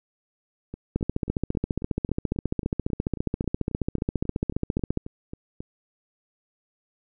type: two click trains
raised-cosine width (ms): 3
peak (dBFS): -22 / -11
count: 19 / 60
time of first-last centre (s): 0.74-5.605 / 0.96-4.974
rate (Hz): 3.7 / 14.7
effects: none